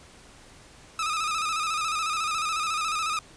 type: tone with vibrato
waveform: sawtooth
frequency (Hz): 1265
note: D#6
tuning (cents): +28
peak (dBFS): -22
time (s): 0.99-3.19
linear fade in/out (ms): 2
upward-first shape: square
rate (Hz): 14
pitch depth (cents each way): 54
effects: pink hiss -51 dBFS RMS until 3.36 s + resampled to 22050 Hz